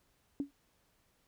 sine tone with exponential decay, 282.1 Hz, C#4, 30 cents sharp, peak -28 dBFS, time 0.4-0.51 s, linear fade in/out 1 ms, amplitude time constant 23 ms, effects pink hiss -73 dBFS RMS until 1.27 s

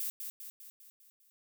violet noise with echo, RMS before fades -36 dBFS, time 0-0.1 s, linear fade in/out 0 ms, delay 200 ms, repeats 6, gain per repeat -5 dB, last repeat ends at 1.3 s, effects none

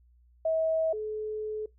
sine tone pair in turn, 643 / 429.2 Hz, E5 / A4, -43 / -43 cents, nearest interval perfect fifth, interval 700 cents, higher first, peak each -24 / -31 dBFS, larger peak first, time 0.45-0.93 / 0.93-1.66 s, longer second, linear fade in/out 5 ms, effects noise-tail reverb RT60 0.2 s tail -23 dB re dry + added 60 Hz sine -58 dBFS peak until 1.78 s

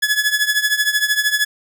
sawtooth tone with tremolo, 1702 Hz, G#6, 42 cents sharp, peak -8 dBFS, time 0.02-1.45 s, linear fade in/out 10 ms, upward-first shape triangle, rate 13 Hz, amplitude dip 85%, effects none

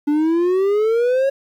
triangle exponential sweep, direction up, 289.2 to 554.4 Hz, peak -12 dBFS, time 0.07-1.3 s, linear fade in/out 10 ms, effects 9-bit

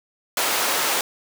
pink high-pass noise, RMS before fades -22 dBFS, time 0.37-1.01 s, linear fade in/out 2 ms, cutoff 580 Hz, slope 12 dB/octave, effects none

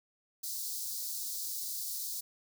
white high-pass noise, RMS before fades -38 dBFS, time 0.43-2.21 s, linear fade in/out 10 ms, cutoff 4100 Hz, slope 48 dB/octave, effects none

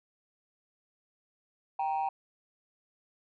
sine tone pair together, 784 / 937.2 Hz, G5 / A#5, 0 / +9 cents, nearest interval minor third, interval 309 cents, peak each -28 / -31 dBFS, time 1.79-2.09 s, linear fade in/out 5 ms, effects tanh soft clip ceiling -25 dBFS

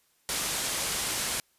white low-pass noise, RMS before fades -31 dBFS, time 0.29-1.4 s, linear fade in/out 0 ms, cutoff 11000 Hz, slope 24 dB/octave, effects white hiss -68 dBFS RMS until 1.58 s + resampled to 32000 Hz

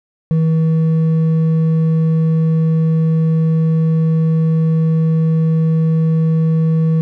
sine tone with hard clipping, 160.7 Hz, E3, 44 cents flat, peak -12 dBFS, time 0.31-7.01 s, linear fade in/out 0 ms, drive 4 dB, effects none

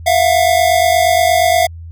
square tone pair together, 667.5 / 716 Hz, E5 / F5, +22 / +43 cents, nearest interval minor second, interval 121 cents, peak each -13 dBFS, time 0.06-1.67 s, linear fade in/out 10 ms, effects added 83 Hz sine -28 dBFS peak until 1.91 s

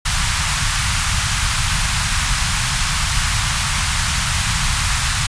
pink band-stop noise, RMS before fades -18 dBFS, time 0.05-5.27 s, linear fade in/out 10 ms, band 150 to 1000 Hz, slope 24 dB/octave, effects resampled to 22050 Hz

